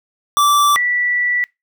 square / sine tone pair in turn, 1165 / 1959.3 Hz, D6 / B6, -14 / -14 cents, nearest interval major sixth, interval 900 cents, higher second, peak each -11 / -14 dBFS, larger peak first, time 0.37-0.76 / 0.76-1.44 s, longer second, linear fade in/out 0 ms, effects noise-tail reverb RT60 0.2 s tail -24 dB re dry

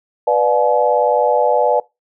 sine chord, B diminished seventh, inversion none, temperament just, 493.9 / 592.7 / 711.2 / 853.4 Hz, B4 / D5 / F5 / Ab5, 0 / +16 / +31 / +47 cents, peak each -16 / -16 / -20 / -17 dBFS, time 0.27-1.8 s, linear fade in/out 5 ms, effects noise-tail reverb RT60 0.2 s tail -21 dB re dry

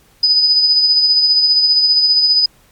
sine tone with tremolo, 4988 Hz, D#8, 3 cents sharp, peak -7 dBFS, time 0.23-2.46 s, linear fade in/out 5 ms, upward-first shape sine, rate 15 Hz, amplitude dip 40%, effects pink hiss -51 dBFS RMS until 2.71 s + MP3 96 kbps

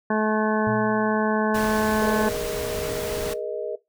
harmonic tone, 215.9 Hz, A3, 33 cents flat, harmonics 1 / 2 / 3 / 4 / 5 / 7 / 8, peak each -23 / -26 / -28 / -29 / -30 / -31 / -32 dBFS, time 0.1-2.29 s, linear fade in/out 5 ms
sine tone with exponential decay, 118.4 Hz, A#2, 27 cents sharp, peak -26 dBFS, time 0.67-1.5 s, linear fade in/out 0 ms, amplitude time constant 180 ms
pink noise, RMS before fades -32 dBFS, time 1.54-3.34 s, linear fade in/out 10 ms
sine chord, Ab suspended second, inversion none, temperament equal with one note detuned, 415.3 / 474.6 / 622.3 Hz, Ab4 / Bb4 / Eb5, 0 / +31 / 0 cents, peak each -31 dBFS, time 2.01-3.76 s, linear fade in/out 10 ms
effects noise-tail reverb RT60 0.2 s tail -19 dB re dry

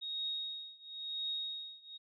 sine tone with tremolo, 3752 Hz, A#7, 11 cents sharp, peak -34 dBFS, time 0.01-1.98 s, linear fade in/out 20 ms, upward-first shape triangle, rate 0.97 Hz, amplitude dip 95%, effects none

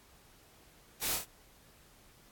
white noise with echo, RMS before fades -34 dBFS, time 1.01-1.17 s, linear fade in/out 20 ms, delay 28 ms, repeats 3, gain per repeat -4 dB, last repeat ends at 1.254 s, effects pink hiss -61 dBFS RMS until 2.31 s + AAC 64 kbps

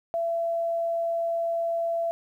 sine tone, 672 Hz, E5, 33 cents sharp, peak -24 dBFS, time 0.14-2.11 s, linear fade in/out 0 ms, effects 10-bit

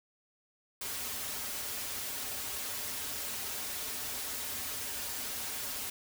white noise with comb filter, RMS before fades -38 dBFS, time 0.81-5.9 s, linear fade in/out 5 ms, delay 5.9 ms, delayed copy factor -0.8, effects none

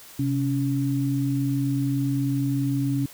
sine tone pair together, 132 / 280.3 Hz, C3 / C#4, +16 / +19 cents, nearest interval octave + minor second, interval 1303 cents, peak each -24 dBFS, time 0.19-3.06 s, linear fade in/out 5 ms, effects white hiss -46 dBFS RMS until 3.13 s

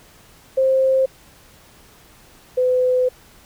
sine tone pair in turn, 528 / 505.6 Hz, C5 / B4, +16 / +41 cents, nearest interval minor second, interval 75 cents, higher first, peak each -13 / -14 dBFS, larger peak first, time 0.57-1.06 / 2.57-3.09 s, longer second, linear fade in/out 10 ms, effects pink hiss -49 dBFS RMS until 3.45 s

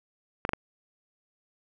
clicks, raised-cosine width 0.5 ms, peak -12 dBFS, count 3, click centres 0.451 / 0.492 / 0.534 s, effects none

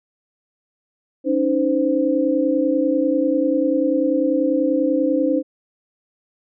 sine tone cluster, 279.2 / 309.4 / 516 Hz, C#4 / D#4 / C5, +13 / -10 / -24 cents, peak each -20 dBFS, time 1.24-5.43 s, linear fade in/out 50 ms, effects none

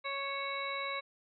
harmonic tone with a mistuned harmonic, 554.4 Hz, C#5, in tune, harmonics 1 / 2 / 3 / 4 / 5 / 7, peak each -42 / -39 / -48 / -39 / -49 / -43 dBFS, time 0.04-1.01 s, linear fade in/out 20 ms, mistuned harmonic 5, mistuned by -48 cents, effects none

